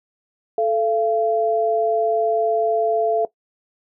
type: tone pair together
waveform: sine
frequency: 438.2 / 682.2 Hz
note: A4 / F5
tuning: -7 / -41 cents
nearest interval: minor sixth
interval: 766 cents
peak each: -19 dBFS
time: 0.58-3.25 s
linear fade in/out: 2 ms
effects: noise-tail reverb RT60 0.1 s tail -17 dB re dry